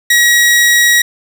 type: tone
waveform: sawtooth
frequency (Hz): 1908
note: A#6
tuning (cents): +40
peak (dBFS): -3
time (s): 0.1-1.02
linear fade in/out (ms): 5
effects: none